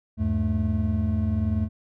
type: tone cluster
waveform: triangle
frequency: 78.9 / 99.5 / 217.1 Hz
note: D#2 / G2 / A3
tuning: +25 / +26 / -23 cents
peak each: -24 dBFS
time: 0.17-1.69 s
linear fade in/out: 50 ms
effects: none